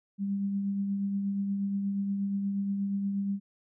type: tone with tremolo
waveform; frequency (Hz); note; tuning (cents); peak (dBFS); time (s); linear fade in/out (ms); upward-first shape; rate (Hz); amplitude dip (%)
sine; 198.6; G3; +23; -26; 0.18-3.4; 50; triangle; 8.4; 35
effects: none